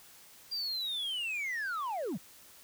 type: linear sweep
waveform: sine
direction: down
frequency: 4805 to 131.7 Hz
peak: -30 dBFS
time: 0.51-2.18 s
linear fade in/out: 20 ms
effects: tanh soft clip ceiling -32 dBFS + white hiss -56 dBFS RMS until 2.63 s